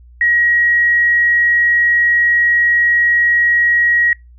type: tone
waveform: sine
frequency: 1900 Hz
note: A#6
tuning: 33 cents sharp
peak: -10 dBFS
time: 0.21-4.13 s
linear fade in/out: 2 ms
effects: noise-tail reverb RT60 0.2 s tail -25 dB re dry + added 60 Hz sine -39 dBFS peak until 4.38 s